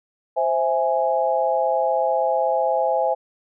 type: chord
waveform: sine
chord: C augmented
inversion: none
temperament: equal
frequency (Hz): 523.3 / 659.3 / 830.6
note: C5 / E5 / G#5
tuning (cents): 0 / 0 / 0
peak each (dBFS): -22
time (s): 0.36-3.15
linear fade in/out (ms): 20
effects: none